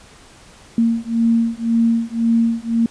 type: beating tone pair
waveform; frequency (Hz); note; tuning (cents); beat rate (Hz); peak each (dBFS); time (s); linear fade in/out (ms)
sine; 229.1 / 231; A#3 / A#3; -30 / -16; 1.9; -17; 0.78-2.86; 2
effects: pink hiss -45 dBFS RMS until 2.9 s + resampled to 22050 Hz